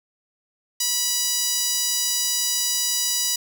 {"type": "tone with high-pass filter", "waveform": "sawtooth", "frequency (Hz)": 978, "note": "B5", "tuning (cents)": -17, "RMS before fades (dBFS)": -23, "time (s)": [0.8, 3.36], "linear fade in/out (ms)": 5, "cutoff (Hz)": 5300, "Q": 1.6, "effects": []}